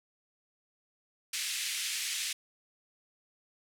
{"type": "band-pass noise", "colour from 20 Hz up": "pink", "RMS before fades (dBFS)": -35, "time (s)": [1.33, 2.33], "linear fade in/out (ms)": 5, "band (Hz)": [2200, 11000], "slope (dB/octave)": 24, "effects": []}